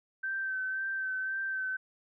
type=tone with vibrato; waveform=sine; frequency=1547 Hz; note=G6; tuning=23 cents flat; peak=-31 dBFS; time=0.23-1.77 s; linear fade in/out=10 ms; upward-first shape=sine; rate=1.9 Hz; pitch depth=25 cents each way; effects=none